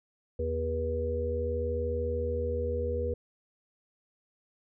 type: harmonic tone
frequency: 80.6 Hz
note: E2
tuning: 38 cents flat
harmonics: 1 / 3 / 5 / 6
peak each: -32 / -41 / -38 / -31 dBFS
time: 0.39-3.14 s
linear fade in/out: 5 ms
effects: none